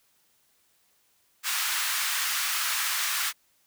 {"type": "high-pass noise", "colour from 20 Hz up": "pink", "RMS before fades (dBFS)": -28, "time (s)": [1.43, 3.33], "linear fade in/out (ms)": 50, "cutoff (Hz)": 1200, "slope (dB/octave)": 24, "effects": ["white hiss -67 dBFS RMS until 3.66 s"]}